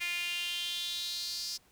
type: tone with high-pass filter sweep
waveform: sawtooth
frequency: 349.2 Hz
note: F4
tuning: in tune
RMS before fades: -36 dBFS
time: 0-1.58 s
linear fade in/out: 20 ms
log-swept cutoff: 2300 to 5100 Hz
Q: 5.6
effects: pink hiss -65 dBFS RMS until 1.71 s